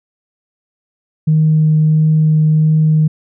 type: tone with vibrato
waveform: sine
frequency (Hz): 155.56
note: D#3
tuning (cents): 0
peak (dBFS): -7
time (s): 1.27-3.08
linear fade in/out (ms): 10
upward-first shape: triangle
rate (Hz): 1.5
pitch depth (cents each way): 9
effects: tanh soft clip ceiling -3 dBFS